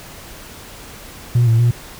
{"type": "tone with pitch steps", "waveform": "sine", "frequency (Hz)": [120.6, 114.3, 119.5], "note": ["B2", "A#2", "A#2"], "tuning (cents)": [-41, -34, 43], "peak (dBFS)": -8, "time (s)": [1.35, 1.71], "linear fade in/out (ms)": 5, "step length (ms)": 120, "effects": ["tanh soft clip ceiling -8 dBFS", "pink hiss -37 dBFS RMS until 1.99 s"]}